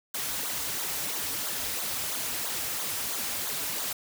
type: noise with flanger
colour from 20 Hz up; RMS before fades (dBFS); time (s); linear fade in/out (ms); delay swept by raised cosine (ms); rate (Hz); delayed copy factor
white; -32; 0.14-3.93; 5; 0.37 to 5.77; 3; -0.75
effects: none